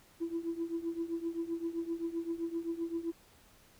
sine tone with tremolo, 334.1 Hz, E4, 23 cents sharp, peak -29 dBFS, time 0.2-3.12 s, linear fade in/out 20 ms, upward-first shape triangle, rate 7.7 Hz, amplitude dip 90%, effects tanh soft clip ceiling -27 dBFS + pink hiss -62 dBFS RMS until 3.79 s

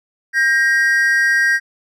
triangle tone pair together, 1599.9 / 1884 Hz, G6 / A#6, +35 / +18 cents, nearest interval minor third, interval 283 cents, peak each -13 dBFS, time 0.33-1.6 s, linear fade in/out 50 ms, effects none

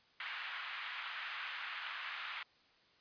pink band-pass noise, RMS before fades -44 dBFS, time 0.2-2.43 s, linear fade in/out 2 ms, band 1200 to 3200 Hz, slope 24 dB/octave, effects white hiss -68 dBFS RMS until 3 s + resampled to 11025 Hz

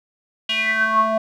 square tone with band-pass filter sweep, 220.7 Hz, A3, 5 cents sharp, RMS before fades -19 dBFS, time 0.49-1.18 s, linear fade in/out 5 ms, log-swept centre 3000 to 750 Hz, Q 8.7, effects none

